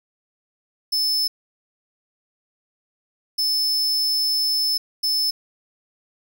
45% pulse tone bursts at uneven times, 5250 Hz, E8, 8 cents flat, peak -19 dBFS, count 3, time 0.92-1.28 / 3.38-4.78 / 5.03-5.31 s, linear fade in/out 10 ms, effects none

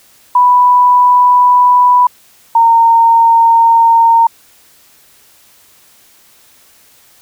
sine tone pair in turn, 987.8 / 919.1 Hz, B5 / A#5, 0 / -25 cents, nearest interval minor second, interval 125 cents, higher first, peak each -4 dBFS, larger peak neither, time 0.35-2.07 / 2.55-4.27 s, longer neither, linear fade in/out 5 ms, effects white hiss -46 dBFS RMS until 7.21 s

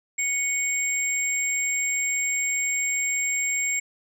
sine tone pair together, 2217 / 7515 Hz, C#7 / A#8, 0 / +13 cents, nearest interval octave + major sixth, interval 2113 cents, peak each -24 dBFS, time 0.18-3.8 s, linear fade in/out 10 ms, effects tanh soft clip ceiling -18 dBFS

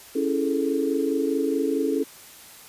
sine chord, A major seventh, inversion first, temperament equal, 277.2 / 329.6 / 415.3 / 440 Hz, C#4 / E4 / G#4 / A4, 0 / 0 / 0 / 0 cents, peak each -25 / -28 / -29 / -26 dBFS, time 0.15-2.04 s, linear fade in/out 10 ms, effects white hiss -46 dBFS RMS until 2.68 s + resampled to 32000 Hz

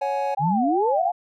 triangle chord, C# suspended fourth, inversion none, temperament equal with one note detuned, 554.4 / 740 / 838.3 Hz, C#5 / F#5 / G#5, 0 / 0 / +16 cents, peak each -24 / -28 / -23 dBFS, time 0.01-0.35 s, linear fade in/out 10 ms
sine tone with vibrato, 784 Hz, G5, in tune, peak -21 dBFS, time 0.37-1.12 s, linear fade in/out 10 ms, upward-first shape triangle, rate 2.5 Hz, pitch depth 240 cents each way
sine exponential sweep, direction up, 138.59 to 889 Hz, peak -20 dBFS, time 0.39-1.12 s, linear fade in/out 50 ms
effects none

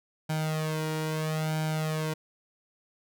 sawtooth tone with flanger, 156.4 Hz, D#3, 9 cents sharp, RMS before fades -30 dBFS, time 0.29-2.14 s, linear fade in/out 10 ms, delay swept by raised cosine 1.3 to 2.12 ms, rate 0.76 Hz, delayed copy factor +0.8, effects none

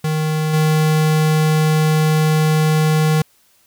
square tone with level steps, 155.56 Hz, D#3, in tune, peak -17 / -13 dBFS, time 0.04-3.22 s, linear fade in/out 5 ms, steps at 0.53 s, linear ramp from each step 10 ms, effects white hiss -56 dBFS RMS until 3.66 s

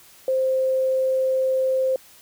sine tone, 523.3 Hz, C5, in tune, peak -18 dBFS, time 0.28-1.96 s, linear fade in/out 2 ms, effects white hiss -50 dBFS RMS until 2.21 s

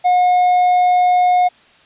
triangle tone, 722 Hz, F#5, 43 cents flat, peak -8 dBFS, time 0.04-1.49 s, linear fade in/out 20 ms, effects white hiss -49 dBFS RMS until 1.85 s + resampled to 8000 Hz

